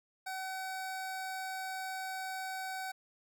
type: tone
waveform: 25% pulse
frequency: 758 Hz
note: F#5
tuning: 42 cents sharp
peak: -34 dBFS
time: 0.26-2.92 s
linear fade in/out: 10 ms
effects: none